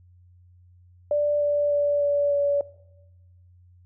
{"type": "tone with pitch steps", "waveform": "sine", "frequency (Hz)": [587.3, 583.2, 579.2, 575.2, 571.2], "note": ["D5", "D5", "D5", "D5", "D5"], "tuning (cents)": [0, -12, -24, -36, -48], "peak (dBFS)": -19, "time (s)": [1.11, 2.61], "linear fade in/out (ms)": 2, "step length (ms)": 300, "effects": ["noise-tail reverb RT60 1.0 s tail -20 dB re dry", "added 89 Hz sine -51 dBFS peak until 3.85 s"]}